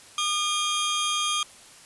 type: tone pair together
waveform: sawtooth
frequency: 1213 / 3236 Hz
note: D#6 / G#7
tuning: -44 / -46 cents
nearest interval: octave + perfect fourth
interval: 1698 cents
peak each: -23 dBFS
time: 0.18-1.43 s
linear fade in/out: 2 ms
effects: white hiss -49 dBFS RMS until 1.85 s + resampled to 24000 Hz